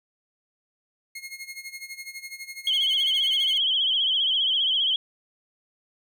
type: tone with tremolo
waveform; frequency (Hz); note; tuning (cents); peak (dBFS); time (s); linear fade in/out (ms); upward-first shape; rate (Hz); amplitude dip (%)
sawtooth; 2152; C7; +48; -30; 1.15-3.58; 5; sine; 12; 80
type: tone with vibrato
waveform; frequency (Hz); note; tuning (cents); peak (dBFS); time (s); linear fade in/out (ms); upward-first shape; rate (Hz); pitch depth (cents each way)
sine; 3169; G7; +18; -20; 2.67-4.96; 2; sine; 15; 84
effects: none